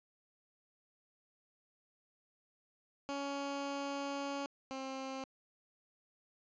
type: tone pair in turn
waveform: 15% pulse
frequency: 280 / 265.9 Hz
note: C#4 / C4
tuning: +18 / +28 cents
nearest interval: minor second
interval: 90 cents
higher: first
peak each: -31 / -34 dBFS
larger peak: first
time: 3.09-4.46 / 4.71-5.24 s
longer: first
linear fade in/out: 0 ms
effects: resampled to 16000 Hz